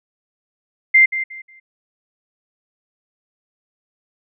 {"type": "tone with echo", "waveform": "sine", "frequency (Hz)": 2092, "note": "C7", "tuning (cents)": -1, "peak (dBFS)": -7, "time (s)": [0.94, 1.06], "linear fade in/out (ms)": 10, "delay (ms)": 180, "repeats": 3, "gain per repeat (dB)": -12, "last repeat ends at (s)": 1.6, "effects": []}